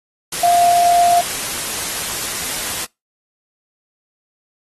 sine tone in noise, 698.5 Hz, F5, in tune, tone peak -10 dBFS, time 0.43-1.21 s, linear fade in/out 5 ms, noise white, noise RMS -23 dBFS, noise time 0.32-2.85 s, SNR +10 dB, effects noise-tail reverb RT60 0.2 s tail -24 dB re dry + AAC 32 kbps

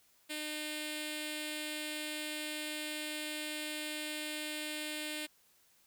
5% pulse tone with notch filter, 304.2 Hz, D#4, 39 cents flat, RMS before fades -40 dBFS, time 0.29-5.27 s, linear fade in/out 20 ms, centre 1100 Hz, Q 0.68, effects white hiss -68 dBFS RMS until 5.86 s

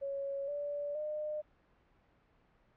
sine tone with pitch steps, 554.4 / 579.6 / 606 Hz, C#5 / D5 / D#5, 0 / -23 / -46 cents, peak -35 dBFS, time 0.01-1.42 s, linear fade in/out 20 ms, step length 470 ms, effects pink hiss -69 dBFS RMS until 2.76 s + low-pass 2000 Hz 12 dB/octave

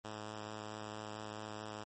5% pulse tone with vibrato, 107 Hz, A2, 48 cents flat, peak -32 dBFS, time 0.04-1.84 s, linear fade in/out 10 ms, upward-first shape square, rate 4.5 Hz, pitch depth 10 cents each way, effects MP3 32 kbps

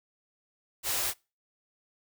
white band-stop noise, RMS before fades -30 dBFS, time 0.83-1.14 s, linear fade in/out 50 ms, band 130 to 300 Hz, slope 48 dB/octave, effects noise-tail reverb RT60 0.3 s tail -25 dB re dry

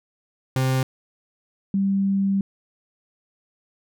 40% pulse / sine tone pair in turn, 130.81 / 195.99 Hz, C3 / G3, 0 / 0 cents, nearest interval perfect fifth, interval 700 cents, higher second, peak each -18 dBFS, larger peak neither, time 0.56-0.83 / 1.74-2.41 s, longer second, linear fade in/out 2 ms, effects none

